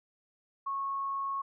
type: tone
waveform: sine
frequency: 1098 Hz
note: C#6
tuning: 17 cents flat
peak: -31 dBFS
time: 0.66-1.42 s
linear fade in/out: 10 ms
effects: none